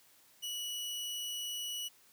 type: tone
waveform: sawtooth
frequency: 2937 Hz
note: F#7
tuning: 13 cents flat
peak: -34 dBFS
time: 0.42-1.89 s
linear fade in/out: 20 ms
effects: white hiss -64 dBFS RMS until 2.12 s + high-pass 80 Hz 12 dB/octave